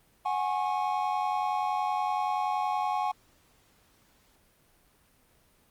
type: chord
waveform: triangle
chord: F# suspended second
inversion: none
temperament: equal with one note detuned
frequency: 740 / 830.6 / 1089.7 Hz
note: F#5 / G#5 / C#6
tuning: 0 / 0 / -30 cents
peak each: -29 / -28 / -31 dBFS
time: 0.25-3.12 s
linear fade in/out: 10 ms
effects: pink hiss -64 dBFS RMS until 5.7 s + Opus 32 kbps